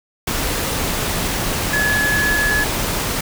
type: tone in noise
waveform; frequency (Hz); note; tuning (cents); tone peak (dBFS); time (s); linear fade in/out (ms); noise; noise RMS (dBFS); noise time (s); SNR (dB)
sine; 1700; G#6; +40; -16; 1.73-2.64; 5; pink; -21; 0.27-3.21; +2
effects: none